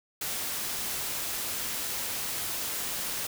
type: noise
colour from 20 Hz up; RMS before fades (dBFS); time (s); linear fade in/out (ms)
white; -33; 0.21-3.27; 5
effects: none